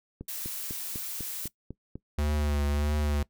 click train, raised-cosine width 3 ms, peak -25 dBFS, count 8, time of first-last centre 0.21-1.956 s, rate 4.01 Hz
blue noise, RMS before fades -36 dBFS, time 0.28-1.48 s, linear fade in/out 5 ms
square tone with vibrato, 73.42 Hz, D2, in tune, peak -26 dBFS, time 2.18-3.23 s, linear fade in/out 5 ms, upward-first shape triangle, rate 1.6 Hz, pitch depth 41 cents each way
effects noise-tail reverb RT60 0.1 s tail -20 dB re dry

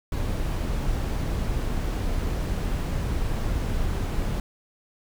brown noise, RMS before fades -26 dBFS, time 0.12-4.4 s, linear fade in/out 2 ms, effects none

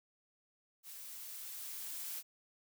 blue noise with level ramp, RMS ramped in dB -50 to -42 dBFS, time 0.83-2.23 s, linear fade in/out 50 ms, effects none

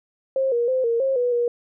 sine tone with pitch steps, 533 / 474.3 / 517 / 464.5 / 536 / 489.8 / 478.1 Hz, C5 / A#4 / C5 / A#4 / C5 / B4 / A#4, +32 / +30 / -21 / -6 / +42 / -14 / +44 cents, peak -18 dBFS, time 0.36-1.48 s, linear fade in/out 2 ms, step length 160 ms, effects none

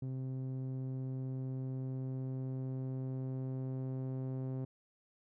sawtooth tone with low-pass filter sweep, 130.81 Hz, C3, in tune, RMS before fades -39 dBFS, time 0.02-4.65 s, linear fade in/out 5 ms, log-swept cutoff 270 to 460 Hz, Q 0.7, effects none

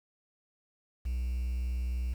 triangle tone, 61.74 Hz, B1, in tune, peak -27 dBFS, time 1.05-2.14 s, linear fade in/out 10 ms, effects tanh soft clip ceiling -23 dBFS + 9-bit

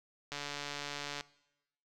click train, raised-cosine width 0.2 ms, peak -22 dBFS, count 129, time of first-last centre 0.32-1.209 s, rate 144 Hz, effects noise-tail reverb RT60 0.9 s tail -20 dB re dry

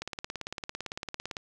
click train, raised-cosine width 0.2 ms, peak -18 dBFS, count 25, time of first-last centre 0.02-1.368 s, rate 17.8 Hz, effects none

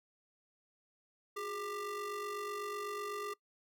square ring-modulated tone, 390 Hz, G4, 9 cents flat, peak -36 dBFS, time 1.36-3.34 s, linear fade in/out 10 ms, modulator 804 Hz, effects noise-tail reverb RT60 0.1 s tail -23 dB re dry

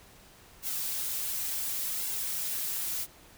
blue noise with flanger, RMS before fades -33 dBFS, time 0.62-3.07 s, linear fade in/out 50 ms, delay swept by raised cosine 1.6 to 6.5 ms, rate 0.69 Hz, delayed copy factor -0.6, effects pink hiss -55 dBFS RMS until 3.37 s

